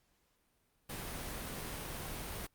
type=noise; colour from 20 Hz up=pink; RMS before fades=-42 dBFS; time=0.89-2.47 s; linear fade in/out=10 ms; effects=pink hiss -75 dBFS RMS until 2.54 s + Opus 48 kbps